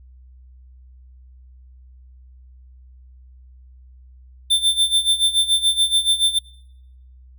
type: tone with tremolo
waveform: square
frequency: 3560 Hz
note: A7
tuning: 20 cents sharp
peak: -13 dBFS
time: 4.5-6.39 s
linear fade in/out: 10 ms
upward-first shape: sine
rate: 7 Hz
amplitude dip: 80%
effects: noise-tail reverb RT60 0.9 s tail -26 dB re dry + added 63 Hz sine -43 dBFS peak until 7.38 s